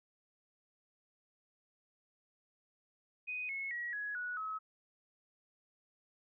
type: tone with pitch steps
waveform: sine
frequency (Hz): 2496 / 2185 / 1913.6 / 1675.5 / 1467.1 / 1284.6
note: D#7 / C#7 / A#6 / G#6 / F#6 / E6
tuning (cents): +5 / -26 / +45 / +15 / -15 / -45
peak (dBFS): -37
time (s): 3.27-4.59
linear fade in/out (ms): 20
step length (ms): 220
effects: none

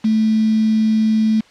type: tone with quantisation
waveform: sine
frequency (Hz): 218.9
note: A3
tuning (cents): -9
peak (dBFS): -12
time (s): 0.04-1.41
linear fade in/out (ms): 10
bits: 5
effects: white hiss -48 dBFS RMS until 1.5 s + low-pass 4000 Hz 12 dB/octave

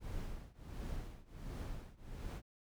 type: noise with tremolo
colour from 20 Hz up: brown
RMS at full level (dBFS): -41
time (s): 0-2.42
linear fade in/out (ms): 50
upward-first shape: triangle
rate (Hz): 1.4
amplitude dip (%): 95
effects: none

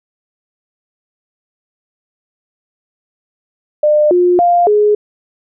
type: tone with pitch steps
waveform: sine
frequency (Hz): 601 / 356 / 699 / 418.4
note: D5 / F4 / F5 / G#4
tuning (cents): +40 / +33 / +1 / +13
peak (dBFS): -7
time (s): 3.83-4.95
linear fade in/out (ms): 5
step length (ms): 280
effects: none

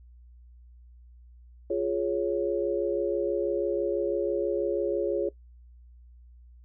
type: chord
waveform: sine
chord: Db major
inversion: first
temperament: equal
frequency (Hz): 349.2 / 415.3 / 554.4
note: F4 / Ab4 / Db5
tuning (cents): 0 / 0 / 0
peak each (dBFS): -29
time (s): 1.7-5.29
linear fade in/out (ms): 5
effects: noise-tail reverb RT60 0.1 s tail -19 dB re dry + added 60 Hz sine -49 dBFS peak until 6.64 s

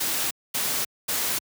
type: noise bursts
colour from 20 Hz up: white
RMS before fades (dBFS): -26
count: 3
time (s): 0-1.39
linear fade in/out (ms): 10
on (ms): 310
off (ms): 230
effects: high-pass 100 Hz 12 dB/octave

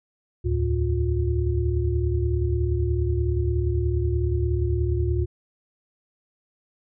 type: tone cluster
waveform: sine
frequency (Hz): 73.5 / 84 / 110.3 / 356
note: D2 / E2 / A2 / F4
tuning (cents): +2 / +33 / +5 / +33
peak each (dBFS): -23 / -32 / -25 / -28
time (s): 0.44-5.26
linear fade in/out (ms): 20
effects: none

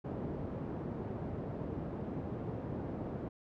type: band-pass noise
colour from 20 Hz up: pink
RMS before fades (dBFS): -40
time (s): 0.04-3.29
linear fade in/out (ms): 10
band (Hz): 100 to 530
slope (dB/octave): 12
effects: none

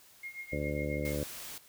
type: tone with tremolo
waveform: sine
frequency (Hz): 2140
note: C7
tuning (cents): +38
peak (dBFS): -37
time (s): 0.23-1.16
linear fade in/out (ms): 5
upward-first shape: triangle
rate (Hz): 7.4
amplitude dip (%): 90
type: harmonic tone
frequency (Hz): 73.42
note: D2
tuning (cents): 0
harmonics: 1 / 2 / 3 / 4 / 5 / 6 / 7 / 8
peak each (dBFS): -38 / -38 / -42 / -39 / -43 / -44 / -38 / -41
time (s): 0.52-1.24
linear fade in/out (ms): 10
type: noise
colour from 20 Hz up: white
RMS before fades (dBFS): -44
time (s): 1.05-1.58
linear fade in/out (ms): 2
effects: white hiss -59 dBFS RMS until 1.68 s

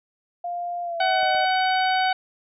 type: tone with pitch glide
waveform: sine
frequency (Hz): 700 to 620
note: F5 to D#5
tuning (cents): +4 to -6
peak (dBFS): -26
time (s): 0.44-1.45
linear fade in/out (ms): 5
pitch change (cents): -210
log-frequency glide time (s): 0.83-1.28
type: harmonic tone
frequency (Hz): 750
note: F#5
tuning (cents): +23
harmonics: 1 / 2 / 3 / 4 / 5 / 6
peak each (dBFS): -20 / -26 / -30 / -32 / -34 / -36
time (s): 1-2.13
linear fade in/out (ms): 5
type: clicks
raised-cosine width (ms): 1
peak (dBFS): -28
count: 2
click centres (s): 1.231 / 1.349
effects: none

